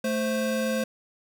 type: tone pair together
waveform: square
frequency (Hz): 220 / 522.9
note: A3 / C5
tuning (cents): 0 / -1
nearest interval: octave + minor third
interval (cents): 1499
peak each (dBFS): -28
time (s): 0.04-0.84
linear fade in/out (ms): 5
effects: none